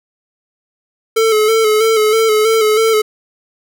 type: tone with vibrato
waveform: square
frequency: 437.7 Hz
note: A4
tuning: 9 cents flat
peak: -10 dBFS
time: 1.16-3.02 s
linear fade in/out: 10 ms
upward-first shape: square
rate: 3.1 Hz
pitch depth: 37 cents each way
effects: none